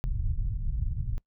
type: low-pass noise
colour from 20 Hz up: pink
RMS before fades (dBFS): -29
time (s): 0.04-1.18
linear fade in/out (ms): 0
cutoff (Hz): 110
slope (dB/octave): 24
effects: noise-tail reverb RT60 0.1 s tail -24 dB re dry